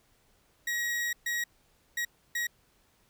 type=tone bursts at uneven times; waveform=40% pulse; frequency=1901 Hz; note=A#6; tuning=33 cents sharp; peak=-28 dBFS; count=4; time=0.67-1.13 / 1.26-1.44 / 1.97-2.05 / 2.35-2.47 s; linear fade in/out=5 ms; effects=pink hiss -67 dBFS RMS until 3.09 s